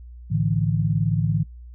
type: chord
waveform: sine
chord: A suspended fourth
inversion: none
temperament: equal with one note detuned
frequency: 108.74 / 146.83 / 164.81 Hz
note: A2 / D3 / E3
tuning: -20 / 0 / 0 cents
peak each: -23 dBFS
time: 0.3-1.44 s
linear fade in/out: 20 ms
effects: noise-tail reverb RT60 0.1 s tail -22 dB re dry + added 60 Hz sine -38 dBFS peak until 1.74 s